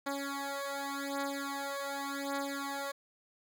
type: beating tone pair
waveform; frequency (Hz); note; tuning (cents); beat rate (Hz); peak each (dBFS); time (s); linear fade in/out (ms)
10% pulse; 278.3 / 279.17; C#4 / C#4; +7 / +12; 0.87; -30; 0.06-2.92; 10
effects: none